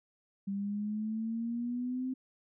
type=exponential sweep; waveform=sine; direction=up; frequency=196 to 260.9 Hz; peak=-32 dBFS; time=0.47-2.14 s; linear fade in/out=10 ms; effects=none